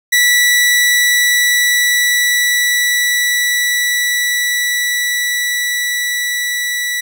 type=tone with level ramp; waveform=sawtooth; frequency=1955 Hz; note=B6; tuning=18 cents flat; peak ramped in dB=-5 to -13 dBFS; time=0.12-7.01 s; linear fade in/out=10 ms; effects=none